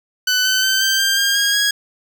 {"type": "tone with pitch steps", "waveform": "15% pulse", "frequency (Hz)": [1500, 1520.9, 1542.2, 1563.7, 1585.5, 1607.7, 1630.1, 1652.9], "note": ["F#6", "F#6", "G6", "G6", "G6", "G6", "G#6", "G#6"], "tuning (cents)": [23, 47, -29, -5, 19, 43, -33, -9], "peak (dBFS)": -8, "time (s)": [0.27, 1.71], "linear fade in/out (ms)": 5, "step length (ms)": 180, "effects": []}